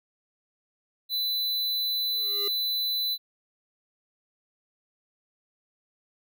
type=tone; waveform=square; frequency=4000 Hz; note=B7; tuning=21 cents sharp; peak=-26 dBFS; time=1.09-3.18 s; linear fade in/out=50 ms
type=tone with exponential growth; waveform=square; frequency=406.3 Hz; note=G#4; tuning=38 cents flat; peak=-32 dBFS; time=1.97-2.48 s; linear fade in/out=2 ms; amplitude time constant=110 ms
effects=none